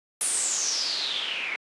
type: noise with low-pass filter sweep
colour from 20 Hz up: white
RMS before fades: -28 dBFS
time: 0.21-1.56 s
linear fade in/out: 0 ms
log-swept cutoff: 10000 to 2200 Hz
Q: 7.4
effects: high-pass 300 Hz 12 dB/octave + resampled to 24000 Hz